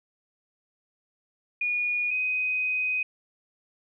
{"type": "tone pair in turn", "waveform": "sine", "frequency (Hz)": [2447, 2507], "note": ["D#7", "D#7"], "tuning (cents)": [-29, 12], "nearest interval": "unison", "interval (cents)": 41, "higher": "second", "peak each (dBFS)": -24, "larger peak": "neither", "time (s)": [[1.61, 2.11], [2.11, 3.03]], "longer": "second", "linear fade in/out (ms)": 5, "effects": []}